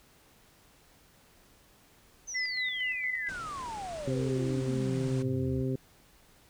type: exponential sweep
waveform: sine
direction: down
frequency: 6272 to 69.3 Hz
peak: -36 dBFS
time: 2.27-5.63 s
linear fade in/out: 20 ms
type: tone with tremolo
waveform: sine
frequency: 2011 Hz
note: B6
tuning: 31 cents sharp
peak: -29 dBFS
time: 2.34-3.3 s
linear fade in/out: 20 ms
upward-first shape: square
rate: 4.3 Hz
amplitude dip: 40%
type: low-pass noise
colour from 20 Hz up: pink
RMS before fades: -46 dBFS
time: 3.28-5.23 s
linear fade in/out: 10 ms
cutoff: 9600 Hz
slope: 96 dB/octave
type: harmonic tone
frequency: 130.7 Hz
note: C3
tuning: 1 cent flat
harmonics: 1 / 2 / 3 / 4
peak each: -31 / -33 / -35 / -42 dBFS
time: 4.07-5.76 s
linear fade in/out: 5 ms
effects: pink hiss -61 dBFS RMS until 6.49 s